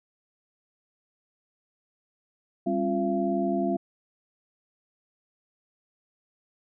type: tone cluster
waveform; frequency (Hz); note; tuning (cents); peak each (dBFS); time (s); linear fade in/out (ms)
sine; 197.4 / 269.4 / 348.4 / 680; G3 / C#4 / F4 / F5; +12 / -49 / -4 / -46; -29; 2.66-3.77; 10
effects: none